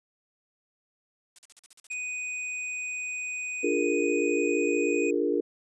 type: noise bursts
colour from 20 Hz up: blue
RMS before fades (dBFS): -47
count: 9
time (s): 1.36-1.937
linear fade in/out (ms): 0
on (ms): 25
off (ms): 44
type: tone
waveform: square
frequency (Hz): 2489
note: D#7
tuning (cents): 0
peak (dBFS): -32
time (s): 1.9-5.11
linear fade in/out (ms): 10
type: chord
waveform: sine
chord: Bb dominant seventh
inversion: first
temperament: equal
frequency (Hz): 293.7 / 349.2 / 415.3 / 466.2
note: D4 / F4 / Ab4 / Bb4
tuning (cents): 0 / 0 / 0 / 0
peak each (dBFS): -29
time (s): 3.63-5.41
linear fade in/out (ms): 10
effects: resampled to 22050 Hz